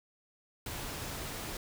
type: noise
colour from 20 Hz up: pink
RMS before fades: -40 dBFS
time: 0.66-1.57 s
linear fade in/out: 2 ms
effects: none